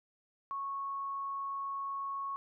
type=tone; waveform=sine; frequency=1103 Hz; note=C#6; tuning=9 cents flat; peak=-35 dBFS; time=0.51-2.36 s; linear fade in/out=0 ms; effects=none